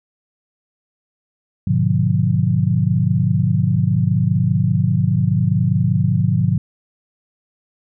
sine chord, G# diminished seventh, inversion none, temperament just, 103.83 / 124.59 / 149.51 / 179.41 Hz, G#2 / B2 / D3 / F3, 0 / +16 / +31 / +47 cents, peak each -19 dBFS, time 1.67-6.58 s, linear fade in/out 5 ms, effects none

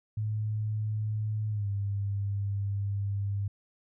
sine tone with pitch glide, 107.3 to 100.11 Hz, A2 to G2, -43 to +37 cents, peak -28 dBFS, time 0.17-3.48 s, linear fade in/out 5 ms, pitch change -120 cents, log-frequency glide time 1.5-1.68 s, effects none

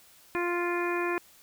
harmonic tone, 349.2 Hz, F4, in tune, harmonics 1 / 2 / 3 / 4 / 5 / 6 / 7, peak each -29 / -38 / -34 / -39 / -36 / -42 / -37 dBFS, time 0.35-1.18 s, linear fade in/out 0 ms, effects white hiss -57 dBFS RMS until 1.42 s

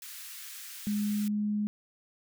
white high-pass noise, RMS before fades -44 dBFS, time 0.02-1.28 s, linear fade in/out 2 ms, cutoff 1400 Hz, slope 24 dB/octave
sine tone with pitch glide, 207.7 to 209 Hz, G#3 to G#3, 0 to +11 cents, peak -27 dBFS, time 0.87-1.67 s, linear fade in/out 0 ms, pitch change +11 cents, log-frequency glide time 1.08-1.32 s
effects none

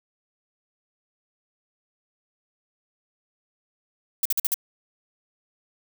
violet noise bursts, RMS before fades -22 dBFS, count 5, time 4.23-4.542 s, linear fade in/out 2 ms, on 24 ms, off 48 ms, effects none

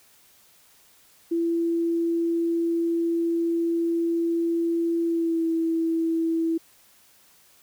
sine tone with pitch glide, 335.7 to 328.2 Hz, E4 to E4, +32 to -8 cents, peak -21 dBFS, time 1.31-6.58 s, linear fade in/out 10 ms, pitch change -40 cents, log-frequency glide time 5.05-5.45 s, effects white hiss -57 dBFS RMS until 7.62 s

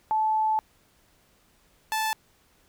sine / sawtooth tone pair in turn, 870 / 875.5 Hz, A5 / A5, -20 / -9 cents, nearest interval unison, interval 11 cents, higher second, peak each -21 dBFS, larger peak neither, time 0.11-0.59 / 1.92-2.13 s, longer first, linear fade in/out 0 ms, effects pink hiss -63 dBFS RMS until 2.68 s

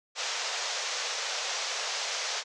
white band-pass noise, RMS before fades -33 dBFS, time 0.15-2.44 s, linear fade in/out 50 ms, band 450 to 6700 Hz, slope 48 dB/octave, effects none

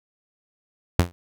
sawtooth tone with exponential decay, 87.31 Hz, F2, in tune, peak -8 dBFS, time 0.99-1.12 s, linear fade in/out 0 ms, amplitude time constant 27 ms, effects none

